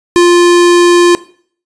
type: tone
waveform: square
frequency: 349.2 Hz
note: F4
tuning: in tune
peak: -4 dBFS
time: 0.16-1.15 s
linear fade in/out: 0 ms
effects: noise-tail reverb RT60 0.5 s tail -18 dB re dry + resampled to 22050 Hz